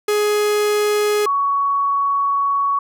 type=tone pair in turn; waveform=45% pulse / sine; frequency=418.1 / 1119.4 Hz; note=G#4 / C#6; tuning=+12 / +17 cents; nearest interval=octave + perfect fourth; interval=1705 cents; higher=second; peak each=-15 dBFS; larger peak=neither; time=0.08-1.26 / 1.26-2.79 s; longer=second; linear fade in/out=5 ms; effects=none